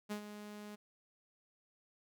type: tone with ADSR envelope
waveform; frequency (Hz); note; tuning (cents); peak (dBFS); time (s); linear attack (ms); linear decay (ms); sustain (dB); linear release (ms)
sawtooth; 208.5; G#3; +7; -33; 0.09-0.76; 26; 90; -10; 15
effects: none